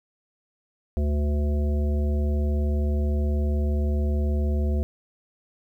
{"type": "harmonic tone with a mistuned harmonic", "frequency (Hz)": 73.42, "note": "D2", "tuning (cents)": 0, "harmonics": [1, 3, 5, 7, 9], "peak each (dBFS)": [-21, -31, -35, -38, -40], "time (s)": [0.97, 4.83], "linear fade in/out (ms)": 0, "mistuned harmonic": 7, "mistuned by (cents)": -16, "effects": ["10-bit"]}